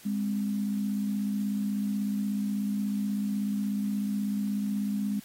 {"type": "tone pair together", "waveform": "sine", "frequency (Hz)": [205.2, 261.6], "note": ["G#3", "C4"], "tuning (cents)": [-21, 0], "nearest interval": "major third", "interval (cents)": 421, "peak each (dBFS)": [-27, -36], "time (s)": [0.05, 5.2], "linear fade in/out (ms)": 10, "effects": ["white hiss -52 dBFS RMS until 5.24 s", "AAC 48 kbps"]}